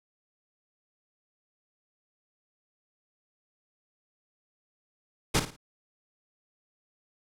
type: noise with echo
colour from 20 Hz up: pink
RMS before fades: -23 dBFS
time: 5.34-5.4 s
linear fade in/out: 10 ms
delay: 55 ms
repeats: 3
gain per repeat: -10 dB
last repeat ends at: 5.565 s
effects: low-pass 10000 Hz 12 dB/octave